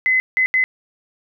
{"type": "tone bursts at uneven times", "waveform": "sine", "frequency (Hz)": 2035, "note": "C7", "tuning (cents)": -49, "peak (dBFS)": -13, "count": 3, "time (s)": [[0.06, 0.2], [0.37, 0.46], [0.54, 0.64]], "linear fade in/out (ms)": 0, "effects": []}